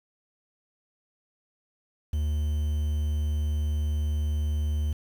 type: tone with quantisation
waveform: triangle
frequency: 75 Hz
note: D2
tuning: 37 cents sharp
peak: -22 dBFS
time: 2.13-4.93 s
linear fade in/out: 5 ms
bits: 8
effects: none